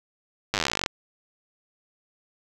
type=slowing click train; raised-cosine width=0.2 ms; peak=-6 dBFS; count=22; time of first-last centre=0.54-0.861 s; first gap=9 ms; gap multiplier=1.05; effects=none